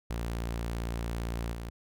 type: tone with level steps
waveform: sawtooth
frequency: 57.7 Hz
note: A#1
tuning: 17 cents flat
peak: -28 / -33 dBFS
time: 0.1-1.7 s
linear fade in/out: 5 ms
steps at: 1.52 s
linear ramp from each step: 20 ms
effects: none